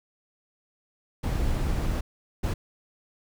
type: noise bursts at uneven times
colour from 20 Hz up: brown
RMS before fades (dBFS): -26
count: 2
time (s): 1.23-2.01 / 2.43-2.54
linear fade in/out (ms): 10
effects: none